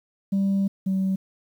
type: tone pair in turn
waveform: sine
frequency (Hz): 196 / 190.86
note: G3 / G3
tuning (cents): 0 / -46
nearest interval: unison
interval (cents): 46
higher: first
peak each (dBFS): -17 / -19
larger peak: first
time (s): 0.32-0.68 / 0.86-1.16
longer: first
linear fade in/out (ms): 10
effects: tanh soft clip ceiling -18 dBFS + 9-bit